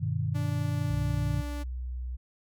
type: chord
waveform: sine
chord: G augmented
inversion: none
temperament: just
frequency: 98 / 122.5 / 153.12 Hz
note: G2 / B2 / D#3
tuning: 0 / -14 / -27 cents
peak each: -31 dBFS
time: 0-1.42 s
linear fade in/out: 20 ms
type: tone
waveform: sawtooth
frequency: 291.5 Hz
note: D4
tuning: 13 cents flat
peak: -34 dBFS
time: 0.34-1.64 s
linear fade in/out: 20 ms
type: tone with pitch glide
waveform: sine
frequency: 63.1 to 61.98 Hz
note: B1 to B1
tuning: +38 to +7 cents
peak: -32 dBFS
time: 0.89-2.17 s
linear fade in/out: 20 ms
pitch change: -31 cents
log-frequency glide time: 1.22-2.05 s
effects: none